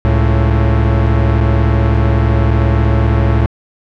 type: tone pair together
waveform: 45% pulse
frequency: 69.3 / 110.18 Hz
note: C#2 / A2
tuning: 0 / +3 cents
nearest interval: minor sixth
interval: 803 cents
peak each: -12 dBFS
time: 0.05-3.46 s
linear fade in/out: 0 ms
effects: low-pass 2000 Hz 12 dB/octave